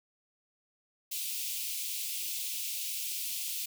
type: high-pass noise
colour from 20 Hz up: white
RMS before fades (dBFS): -36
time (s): 1.11-3.66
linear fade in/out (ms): 10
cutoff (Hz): 2400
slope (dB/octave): 48
effects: none